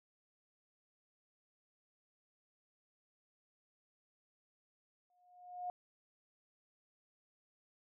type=tone with exponential growth; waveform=sine; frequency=718 Hz; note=F5; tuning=48 cents sharp; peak=-36 dBFS; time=5.1-5.7 s; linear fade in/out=1 ms; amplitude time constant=130 ms; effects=none